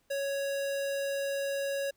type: tone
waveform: square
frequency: 555 Hz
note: C#5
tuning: 2 cents sharp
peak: -31 dBFS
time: 0.1-1.91 s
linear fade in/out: 10 ms
effects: pink hiss -72 dBFS RMS until 1.96 s